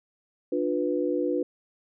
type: chord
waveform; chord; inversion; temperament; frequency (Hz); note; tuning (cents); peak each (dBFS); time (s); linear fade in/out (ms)
sine; B diminished; first; just; 296.3 / 355.6 / 493.9; D4 / F4 / B4; +15 / +31 / 0; -28; 0.52-1.43; 5
effects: none